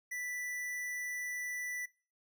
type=tone; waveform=square; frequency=1975.5 Hz; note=B6; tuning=in tune; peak=-38 dBFS; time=0.11-1.86 s; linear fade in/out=10 ms; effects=noise-tail reverb RT60 0.4 s tail -23 dB re dry